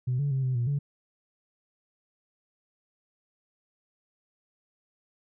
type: tone with pitch steps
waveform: sine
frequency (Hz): 125.8 / 142.8 / 133.5 / 128.9 / 119.8 / 142.5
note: B2 / D3 / C3 / C3 / A#2 / C#3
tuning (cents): +32 / -48 / +35 / -26 / +48 / +48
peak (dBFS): -23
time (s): 0.07-0.79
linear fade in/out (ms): 10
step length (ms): 120
effects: tanh soft clip ceiling -21 dBFS